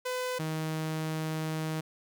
sawtooth tone pair in turn, 504 / 157.74 Hz, B4 / D#3, +35 / +24 cents, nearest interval octave + minor sixth, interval 2011 cents, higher first, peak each -27 dBFS, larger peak neither, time 0.05-0.39 / 0.39-1.81 s, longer second, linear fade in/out 10 ms, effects none

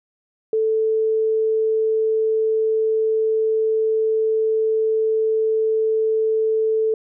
sine tone, 440 Hz, A4, in tune, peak -16 dBFS, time 0.53-6.94 s, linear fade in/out 2 ms, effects none

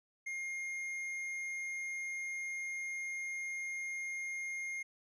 sine tone with tanh clipping, 2129 Hz, C7, 30 cents sharp, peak -39 dBFS, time 0.26-4.83 s, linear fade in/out 10 ms, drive 8 dB, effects none

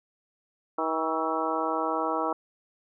harmonic tone with a mistuned harmonic, 159.9 Hz, D#3, 48 cents sharp, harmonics 2 / 3 / 4 / 5 / 6 / 7 / 8, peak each -33 / -33 / -33 / -33 / -33 / -33 / -33 dBFS, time 0.78-2.33 s, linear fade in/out 5 ms, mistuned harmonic 8, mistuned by +52 cents, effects none

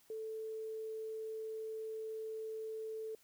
sine tone, 440 Hz, A4, in tune, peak -40 dBFS, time 0.1-3.15 s, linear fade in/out 2 ms, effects white hiss -68 dBFS RMS until 3.23 s

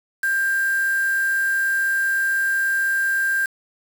sine tone with quantisation, 1589 Hz, G6, 23 cents sharp, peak -18 dBFS, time 0.23-3.46 s, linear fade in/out 5 ms, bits 5, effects none

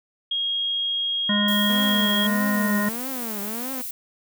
sine tone, 3267 Hz, G#7, 29 cents flat, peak -22 dBFS, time 0.31-2.27 s, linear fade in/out 5 ms
harmonic tone, 206.4 Hz, G#3, 10 cents flat, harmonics 1 / 3 / 5 / 7 / 9, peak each -21 / -32 / -31 / -33 / -28 dBFS, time 1.29-2.89 s, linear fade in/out 5 ms
violet noise, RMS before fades -32 dBFS, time 1.48-3.91 s, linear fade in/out 2 ms
sawtooth tone with vibrato, 231.5 Hz, A#3, 12 cents flat, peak -27 dBFS, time 1.69-3.82 s, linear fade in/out 10 ms, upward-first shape triangle, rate 1.6 Hz, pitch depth 270 cents each way
effects none

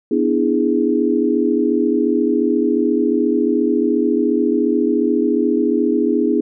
sine chord, E dominant seventh, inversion second, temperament equal with one note detuned, 246.9 / 295.4 / 329.6 / 415.3 Hz, B3 / D4 / E4 / G#4, 0 / +10 / 0 / 0 cents, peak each -19 dBFS, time 0.11-6.41 s, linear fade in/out 5 ms, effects none

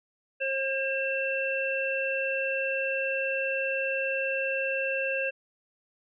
harmonic tone, 537 Hz, C5, 45 cents sharp, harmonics 1 / 3 / 5, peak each -30 / -33 / -30 dBFS, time 0.4-5.31 s, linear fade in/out 20 ms, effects none

